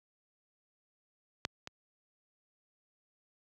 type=clicks; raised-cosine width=0.2 ms; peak=-13 / -24 dBFS; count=2; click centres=1.451 / 1.674 s; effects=high-pass 80 Hz 12 dB/octave